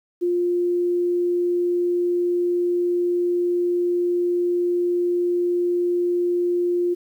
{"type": "tone", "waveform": "sine", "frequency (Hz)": 351.7, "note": "F4", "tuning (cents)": 12, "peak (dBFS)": -18, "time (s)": [0.21, 6.95], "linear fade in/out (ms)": 20, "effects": ["9-bit"]}